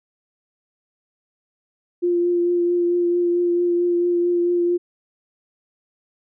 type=tone with vibrato; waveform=sine; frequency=349.2 Hz; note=F4; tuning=in tune; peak=-16 dBFS; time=2.02-4.78 s; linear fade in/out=20 ms; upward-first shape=triangle; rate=4.5 Hz; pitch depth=18 cents each way; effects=none